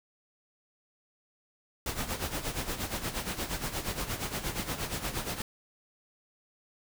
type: noise with tremolo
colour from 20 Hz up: pink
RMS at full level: -32 dBFS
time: 1.86-5.42 s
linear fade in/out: 2 ms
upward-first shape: sine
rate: 8.5 Hz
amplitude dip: 70%
effects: none